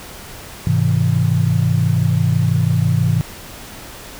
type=chord; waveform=sine; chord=Ab augmented; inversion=none; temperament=just; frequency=103.83 / 129.78 / 162.23 Hz; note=Ab2 / C3 / E3; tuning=0 / -14 / -27 cents; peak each=-17 dBFS; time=0.67-3.21 s; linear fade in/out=0 ms; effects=pink hiss -35 dBFS RMS until 4.19 s